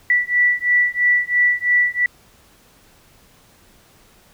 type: beating tone pair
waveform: sine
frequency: 1959 / 1962 Hz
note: B6 / B6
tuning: -15 / -12 cents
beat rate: 3 Hz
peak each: -17 dBFS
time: 0.1-2.06 s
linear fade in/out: 2 ms
effects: pink hiss -52 dBFS RMS until 4.33 s